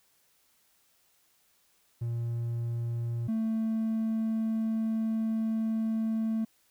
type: tone pair in turn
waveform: triangle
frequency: 117.5 / 222.3 Hz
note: A#2 / A3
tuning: +14 / +18 cents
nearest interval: major seventh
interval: 1104 cents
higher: second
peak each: -27 / -24 dBFS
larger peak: second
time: 2.01-3.28 / 3.28-6.45 s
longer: second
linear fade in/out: 10 ms
effects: tanh soft clip ceiling -21 dBFS + white hiss -68 dBFS RMS until 6.7 s